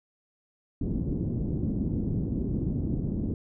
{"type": "low-pass noise", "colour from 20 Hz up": "white", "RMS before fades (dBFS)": -29, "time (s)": [0.81, 3.34], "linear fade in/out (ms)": 2, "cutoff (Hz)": 280, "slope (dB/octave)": 24, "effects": []}